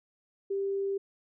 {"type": "tone", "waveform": "sine", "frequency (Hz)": 393.8, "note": "G4", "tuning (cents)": 8, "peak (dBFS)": -28, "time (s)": [0.5, 0.98], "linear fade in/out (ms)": 10, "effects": []}